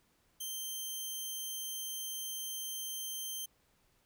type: tone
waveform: 10% pulse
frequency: 3136 Hz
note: G7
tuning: in tune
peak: -30 dBFS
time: 0.4-3.46 s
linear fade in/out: 10 ms
effects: pink hiss -72 dBFS RMS until 4.05 s